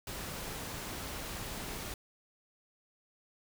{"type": "noise", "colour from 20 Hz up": "pink", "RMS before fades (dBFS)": -41, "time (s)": [0.07, 1.94], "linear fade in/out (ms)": 2, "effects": []}